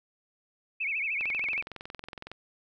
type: tone with vibrato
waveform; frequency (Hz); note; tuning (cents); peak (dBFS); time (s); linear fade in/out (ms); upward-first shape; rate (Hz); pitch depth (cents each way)
sine; 2394; D7; +33; -28; 0.8-1.62; 10; sine; 13; 180
type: click train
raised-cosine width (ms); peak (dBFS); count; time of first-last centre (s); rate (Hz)
0.3; -24; 25; 1.21-2.316; 21.7
effects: none